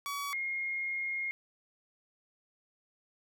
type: tone pair in turn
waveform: sawtooth / sine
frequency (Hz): 1134 / 2141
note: C#6 / C7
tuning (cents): +39 / +39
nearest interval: major seventh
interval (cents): 1100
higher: second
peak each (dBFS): -31 / -32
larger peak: first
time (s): 0.06-0.33 / 0.33-1.31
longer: second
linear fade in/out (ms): 0
effects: none